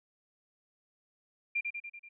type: tone with echo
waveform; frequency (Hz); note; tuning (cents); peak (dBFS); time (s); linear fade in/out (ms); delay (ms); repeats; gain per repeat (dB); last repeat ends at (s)
sine; 2387; D7; +28; -28; 1.55-1.61; 10; 96; 5; -4; 2.09
effects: none